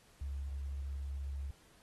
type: tone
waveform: sine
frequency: 69.3 Hz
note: C#2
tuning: in tune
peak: -37 dBFS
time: 0.21-1.51 s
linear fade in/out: 5 ms
effects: pink hiss -65 dBFS RMS until 1.82 s + AAC 32 kbps